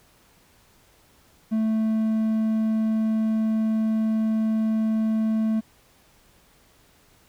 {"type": "tone", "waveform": "triangle", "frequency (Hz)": 220, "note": "A3", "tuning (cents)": 0, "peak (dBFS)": -18, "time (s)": [1.51, 5.61], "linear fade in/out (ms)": 20, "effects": ["pink hiss -58 dBFS RMS until 7.28 s"]}